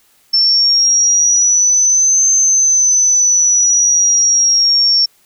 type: exponential two-way sweep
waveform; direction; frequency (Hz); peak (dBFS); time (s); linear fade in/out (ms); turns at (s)
sine; up then down; 5390 to 6272 to 5460; -8; 0.33-5.06; 10; 2.29
effects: white hiss -53 dBFS RMS until 5.25 s